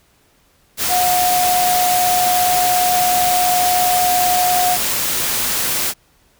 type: tone in noise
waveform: sine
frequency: 723 Hz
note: F#5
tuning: 40 cents flat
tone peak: -14 dBFS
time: 0.88-4.78 s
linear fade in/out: 50 ms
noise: white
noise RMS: -19 dBFS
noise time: 0.77-5.94 s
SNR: +2 dB
effects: pink hiss -56 dBFS RMS until 6.39 s

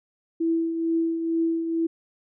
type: tone with tremolo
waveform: sine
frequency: 329.6 Hz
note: E4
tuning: in tune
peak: -19 dBFS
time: 0.4-1.87 s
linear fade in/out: 10 ms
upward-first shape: triangle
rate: 2.2 Hz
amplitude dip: 55%
effects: none

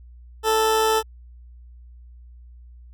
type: tone with amplitude modulation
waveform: 20% pulse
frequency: 440 Hz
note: A4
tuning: in tune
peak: -11 dBFS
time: 0.43-1.03 s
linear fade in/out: 50 ms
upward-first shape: sine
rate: 113 Hz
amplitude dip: 30%
effects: added 60 Hz sine -42 dBFS peak until 2.93 s

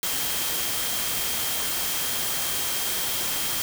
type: tone in noise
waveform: sine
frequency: 3200 Hz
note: G7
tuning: 35 cents sharp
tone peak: -36 dBFS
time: 0.03-3.62 s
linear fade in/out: 0 ms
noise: white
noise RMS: -27 dBFS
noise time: 0.03-3.62 s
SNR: -12 dB
effects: none

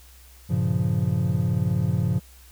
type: chord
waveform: triangle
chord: G half-diminished seventh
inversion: none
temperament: equal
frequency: 98 / 116.54 / 138.59 / 174.61 Hz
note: G2 / Bb2 / Db3 / F3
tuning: 0 / 0 / 0 / 0 cents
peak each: -24 dBFS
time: 0.49-2.2 s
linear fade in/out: 20 ms
effects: added 63 Hz sine -48 dBFS peak until 2.51 s + white hiss -53 dBFS RMS until 2.51 s

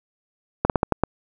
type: slowing click train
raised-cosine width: 1 ms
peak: -3 dBFS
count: 6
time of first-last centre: 0.65-1.036 s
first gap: 48 ms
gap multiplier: 1.24
effects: none

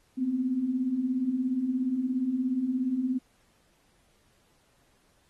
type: beating tone pair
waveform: sine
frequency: 241.6 / 258.6 Hz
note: B3 / C4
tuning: -38 / -20 cents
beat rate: 17 Hz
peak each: -33 / -26 dBFS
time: 0.17-3.19 s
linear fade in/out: 20 ms
effects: pink hiss -67 dBFS RMS until 5.29 s + AAC 32 kbps

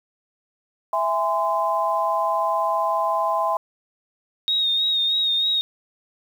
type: chord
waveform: sine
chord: E augmented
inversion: none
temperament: just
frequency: 659.3 / 824.1 / 1030.1 Hz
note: E5 / G#5 / B#5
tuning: 0 / -14 / -27 cents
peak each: -24 / -25 / -22 dBFS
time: 0.93-3.57 s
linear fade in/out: 2 ms
type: tone with vibrato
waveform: sine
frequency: 3729 Hz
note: A#7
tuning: in tune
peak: -18 dBFS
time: 4.48-5.61 s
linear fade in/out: 0 ms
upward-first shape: sine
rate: 3.2 Hz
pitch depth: 38 cents each way
effects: 8-bit

